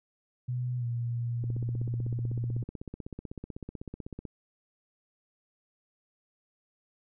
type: tone with pitch glide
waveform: sine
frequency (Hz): 124.1 to 118.7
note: B2 to A#2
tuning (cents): +9 to +32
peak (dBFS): -29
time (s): 0.48-2.64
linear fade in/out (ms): 10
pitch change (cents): -77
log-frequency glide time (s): 0.78-0.85
type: click train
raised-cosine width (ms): 3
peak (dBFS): -26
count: 46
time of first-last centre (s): 1.44-4.252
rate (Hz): 16
effects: none